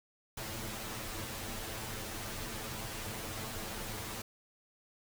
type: noise with comb filter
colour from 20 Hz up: pink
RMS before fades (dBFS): -41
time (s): 0.37-4.22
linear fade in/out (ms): 5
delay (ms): 9.1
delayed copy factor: +0.85
effects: none